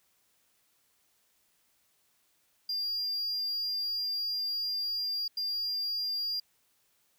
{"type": "tone bursts at uneven times", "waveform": "triangle", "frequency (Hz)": 4799, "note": "D8", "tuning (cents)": 37, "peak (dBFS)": -29, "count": 2, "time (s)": [[2.69, 5.28], [5.37, 6.4]], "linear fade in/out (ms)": 5, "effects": ["white hiss -71 dBFS RMS until 7.18 s"]}